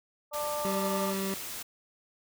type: harmonic tone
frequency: 296.3 Hz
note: D4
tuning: 15 cents sharp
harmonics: 2 / 3 / 4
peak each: -33 / -37 / -37 dBFS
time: 0.31-1.14 s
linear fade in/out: 50 ms
type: noise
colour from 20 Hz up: white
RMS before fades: -39 dBFS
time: 0.33-1.63 s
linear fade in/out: 10 ms
type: tone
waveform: 25% pulse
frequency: 193.7 Hz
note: G3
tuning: 20 cents flat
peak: -27 dBFS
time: 0.65-1.34 s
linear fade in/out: 0 ms
effects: none